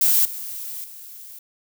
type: noise with level steps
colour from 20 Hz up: violet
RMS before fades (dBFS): -17 / -32 / -40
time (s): 0.01-1.39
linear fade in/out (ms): 5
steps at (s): 0.25 / 0.84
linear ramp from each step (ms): 2
effects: none